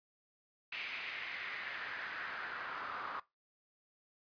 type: noise with band-pass filter sweep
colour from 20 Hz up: pink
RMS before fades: -43 dBFS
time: 0.72-3.2 s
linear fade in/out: 5 ms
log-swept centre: 2500 to 1200 Hz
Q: 3.3
effects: noise-tail reverb RT60 0.2 s tail -19 dB re dry + resampled to 11025 Hz